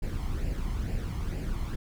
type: noise with flanger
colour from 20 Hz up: brown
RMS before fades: -31 dBFS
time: 0.02-1.76 s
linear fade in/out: 10 ms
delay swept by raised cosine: 0.4 to 0.97 ms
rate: 2.2 Hz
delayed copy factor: +0.55
effects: none